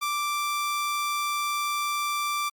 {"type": "tone", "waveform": "sawtooth", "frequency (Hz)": 1174.7, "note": "D6", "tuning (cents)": 0, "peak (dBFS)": -22, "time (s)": [0.01, 2.5], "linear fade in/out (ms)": 20, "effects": ["Opus 48 kbps"]}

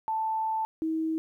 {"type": "tone pair in turn", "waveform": "sine", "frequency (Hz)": [882, 320], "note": ["A5", "D#4"], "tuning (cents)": [4, 49], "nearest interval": "octave + tritone", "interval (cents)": 1755, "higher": "first", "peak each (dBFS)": -26, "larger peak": "neither", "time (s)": [[0.08, 0.65], [0.82, 1.18]], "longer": "first", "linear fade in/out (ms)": 0, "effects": ["11-bit"]}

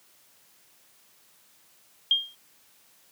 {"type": "tone with exponential decay", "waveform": "sine", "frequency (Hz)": 3216, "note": "G7", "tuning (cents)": 44, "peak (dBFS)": -15, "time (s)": [2.11, 2.35], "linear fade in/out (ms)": 2, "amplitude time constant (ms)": 51, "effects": ["white hiss -60 dBFS RMS until 3.11 s", "high-pass 100 Hz 12 dB/octave"]}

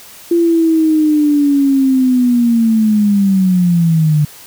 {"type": "linear sweep", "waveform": "sine", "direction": "down", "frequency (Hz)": [343.5, 147], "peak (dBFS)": -8, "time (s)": [0.31, 4.25], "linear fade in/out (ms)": 5, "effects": ["white hiss -37 dBFS RMS until 4.46 s"]}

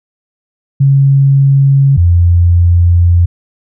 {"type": "tone pair in turn", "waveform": "sine", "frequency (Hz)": [137.7, 86.75], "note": ["C#3", "F2"], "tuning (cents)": [-11, -11], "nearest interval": "minor sixth", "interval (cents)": 800, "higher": "first", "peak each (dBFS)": -4, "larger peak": "neither", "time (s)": [[0.8, 1.97], [1.97, 3.26]], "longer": "second", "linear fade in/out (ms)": 10, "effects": []}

